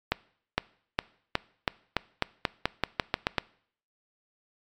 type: accelerating click train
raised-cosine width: 0.3 ms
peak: -7 dBFS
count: 14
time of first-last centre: 0.12-3.383 s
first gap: 460 ms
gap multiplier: 0.89
effects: noise-tail reverb RT60 0.6 s tail -22 dB re dry + MP3 96 kbps